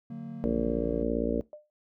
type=chord; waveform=triangle; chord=D augmented; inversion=none; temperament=just; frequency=146.83 / 183.54 / 229.4 Hz; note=D3 / F#3 / A#3; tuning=0 / -14 / -28 cents; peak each=-40 / -41 / -36 dBFS; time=0.1-1.03 s; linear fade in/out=5 ms
type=harmonic tone; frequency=57.6 Hz; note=A#1; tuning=20 cents flat; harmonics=1 / 3 / 4 / 5 / 6 / 7 / 8 / 9 / 10; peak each=-36 / -39 / -31 / -32 / -37 / -39 / -31 / -40 / -35 dBFS; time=0.44-1.41 s; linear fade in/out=0 ms
type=tone with exponential decay; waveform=sine; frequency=601 Hz; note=D5; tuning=40 cents sharp; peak=-37 dBFS; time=1.53-1.7 s; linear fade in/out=1 ms; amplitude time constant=35 ms
effects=noise-tail reverb RT60 0.2 s tail -20 dB re dry